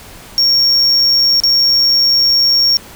triangle tone with dropouts, 5530 Hz, F8, 18 cents flat, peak -7 dBFS, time 0.38-2.77 s, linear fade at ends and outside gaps 0 ms, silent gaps 1.401-1.436 s, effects pink hiss -36 dBFS RMS until 2.95 s

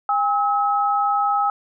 sine tone pair together, 810.1 / 1286 Hz, G#5 / E6, -43 / -43 cents, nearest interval minor sixth, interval 800 cents, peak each -19 / -20 dBFS, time 0.09-1.5 s, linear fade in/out 2 ms, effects none

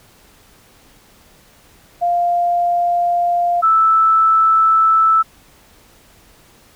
sine tone pair in turn, 698.5 / 1316 Hz, F5 / E6, 0 / -3 cents, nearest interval major seventh, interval 1097 cents, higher second, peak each -13 / -9 dBFS, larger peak second, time 2.01-3.62 / 3.62-5.23 s, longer neither, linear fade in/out 20 ms, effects pink hiss -49 dBFS RMS until 6.75 s

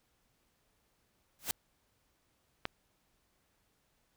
white noise with exponential growth, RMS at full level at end -30 dBFS, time 1.39-1.51 s, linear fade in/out 0 ms, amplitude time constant 26 ms
click, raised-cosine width 0.3 ms, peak -17 dBFS, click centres 2.654 s
effects pink hiss -75 dBFS RMS until 4.16 s

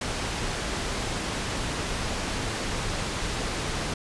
pink low-pass noise, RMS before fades -30 dBFS, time 0.01-3.94 s, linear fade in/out 5 ms, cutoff 7600 Hz, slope 12 dB/octave, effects resampled to 24000 Hz

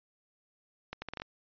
accelerating click train, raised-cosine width 0.3 ms, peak -22 dBFS, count 7, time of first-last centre 0.93-1.219 s, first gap 90 ms, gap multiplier 0.74, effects resampled to 11025 Hz

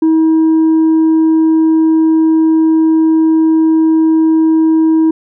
triangle tone with tanh clipping, 320 Hz, D#4, 49 cents sharp, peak -7 dBFS, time 0.02-5.11 s, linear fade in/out 5 ms, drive 7 dB, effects none

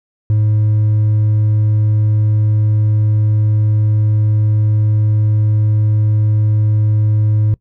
sine tone with hard clipping, 106.7 Hz, G#2, 47 cents sharp, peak -11 dBFS, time 0.3-7.54 s, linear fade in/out 0 ms, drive 2 dB, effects noise-tail reverb RT60 0.1 s tail -21 dB re dry

